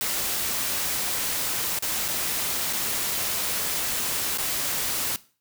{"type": "noise with dropouts", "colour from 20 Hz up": "white", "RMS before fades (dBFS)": -27, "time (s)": [0.01, 5.16], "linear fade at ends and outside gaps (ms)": 0, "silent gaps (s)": [[1.788, 1.824], [2.08, 2.085], [2.728, 2.732], [4.374, 4.384]], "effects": ["noise-tail reverb RT60 0.4 s tail -19 dB re dry"]}